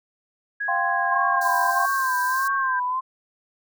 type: tone with pitch glide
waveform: sine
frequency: 1661.2 to 1577 Hz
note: G#6 to G6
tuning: 0 to +10 cents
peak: -24 dBFS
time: 0.6-2.8 s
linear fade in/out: 10 ms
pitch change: -90 cents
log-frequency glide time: 0.89-1.74 s
type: chord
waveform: sine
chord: F suspended second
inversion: none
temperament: equal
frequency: 698.5 / 784 / 1046.5 Hz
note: F5 / G5 / C6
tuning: 0 / 0 / 0 cents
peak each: -26 dBFS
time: 0.68-1.86 s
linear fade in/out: 5 ms
type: tone with vibrato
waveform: sine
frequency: 1046.5 Hz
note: C6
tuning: in tune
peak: -22 dBFS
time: 1.11-3.01 s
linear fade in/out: 20 ms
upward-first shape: sine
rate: 1.6 Hz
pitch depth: 94 cents each way
type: high-pass noise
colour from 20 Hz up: white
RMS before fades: -36 dBFS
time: 1.41-2.48 s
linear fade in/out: 5 ms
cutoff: 4000 Hz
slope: 96 dB/octave
effects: none